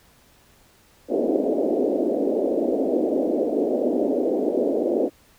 pink band-pass noise, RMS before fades -22 dBFS, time 1.08-5.1 s, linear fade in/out 50 ms, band 250 to 620 Hz, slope 48 dB/octave, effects pink hiss -56 dBFS RMS until 5.38 s

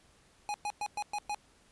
square tone bursts, 830.6 Hz, G#5, in tune, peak -33 dBFS, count 6, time 0.49-1.346 s, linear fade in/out 0 ms, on 51 ms, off 110 ms, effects pink hiss -64 dBFS RMS until 1.71 s + resampled to 24000 Hz

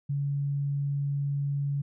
sine tone, 141.5 Hz, C#3, 36 cents sharp, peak -26 dBFS, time 0.09-1.82 s, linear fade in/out 10 ms, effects none

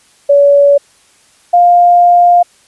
sine tone pair in turn, 568 / 702.8 Hz, C#5 / F5, +42 / +11 cents, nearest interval major third, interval 369 cents, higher second, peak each -3 dBFS, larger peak neither, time 0.29-0.78 / 1.53-2.43 s, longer second, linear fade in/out 10 ms, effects white hiss -48 dBFS RMS until 2.67 s + resampled to 24000 Hz

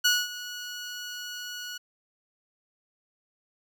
15% pulse tone with ADSR envelope, 1462 Hz, F#6, 21 cents flat, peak -12 dBFS, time 0.04-1.78 s, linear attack 15 ms, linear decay 220 ms, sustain -17 dB, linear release 11 ms, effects none

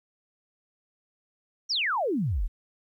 sine exponential sweep, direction down, 5990 to 32.45 Hz, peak -24 dBFS, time 1.69-2.48 s, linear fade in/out 20 ms, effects 11-bit

